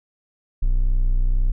triangle tone, 31 Hz, B0, 7 cents sharp, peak -13 dBFS, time 0.62-1.52 s, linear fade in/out 10 ms, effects none

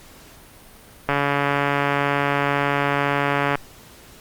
click train, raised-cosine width 0.5 ms, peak -5 dBFS, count 351, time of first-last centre 1.09-3.555 s, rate 142 Hz, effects pink hiss -46 dBFS RMS until 4.2 s + Opus 48 kbps

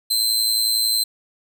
sawtooth tone with amplitude modulation, 4100 Hz, C8, 36 cents flat, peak -12 dBFS, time 0.1-1.04 s, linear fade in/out 10 ms, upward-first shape sine, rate 111 Hz, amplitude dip 55%, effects none

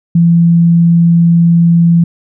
sine tone, 169.2 Hz, E3, 45 cents sharp, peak -4 dBFS, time 0.15-2.04 s, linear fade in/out 5 ms, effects none

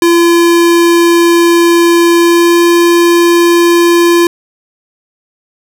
square tone with pitch glide, 341 to 343.2 Hz, F4 to F4, -41 to -30 cents, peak -5 dBFS, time 0.02-4.27 s, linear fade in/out 2 ms, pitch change +11 cents, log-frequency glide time 2.19-2.62 s, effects none

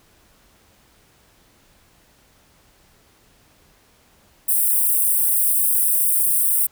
white high-pass noise, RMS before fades -18 dBFS, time 4.48-6.67 s, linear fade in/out 10 ms, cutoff 8400 Hz, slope 96 dB/octave, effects pink hiss -56 dBFS RMS until 6.71 s

